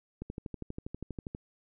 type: click train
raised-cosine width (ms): 3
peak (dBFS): -25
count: 15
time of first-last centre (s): 0.22-1.349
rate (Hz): 12.4
effects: none